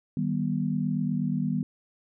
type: chord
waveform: sine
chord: Eb augmented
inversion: none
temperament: just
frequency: 155.56 / 194.45 / 243.1 Hz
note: Eb3 / G3 / B3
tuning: 0 / -14 / -27 cents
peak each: -29 dBFS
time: 0.17-1.63 s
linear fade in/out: 2 ms
effects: none